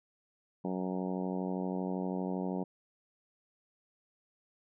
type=harmonic tone; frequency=92.6 Hz; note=F#2; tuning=2 cents sharp; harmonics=2 / 3 / 4 / 5 / 6 / 7 / 8 / 9 / 10; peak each=-35 / -39 / -41 / -43 / -45 / -46 / -47 / -48 / -49 dBFS; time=0.64-2.64 s; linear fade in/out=10 ms; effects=none